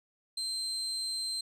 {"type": "tone", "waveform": "35% pulse", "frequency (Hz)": 4129, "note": "C8", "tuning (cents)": -24, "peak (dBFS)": -31, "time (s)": [0.37, 1.41], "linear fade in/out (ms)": 5, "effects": ["resampled to 32000 Hz"]}